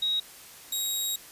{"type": "tone pair in turn", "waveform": ["sine", "15% pulse"], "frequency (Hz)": [3800, 3800], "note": ["A#7", "A#7"], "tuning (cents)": [33, 33], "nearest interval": "unison", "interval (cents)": 0, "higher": "neither", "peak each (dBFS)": [-24, -20], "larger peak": "second", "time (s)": [[0.02, 0.2], [0.72, 1.16]], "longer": "second", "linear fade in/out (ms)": 5, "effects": ["white hiss -48 dBFS RMS until 1.31 s", "resampled to 32000 Hz"]}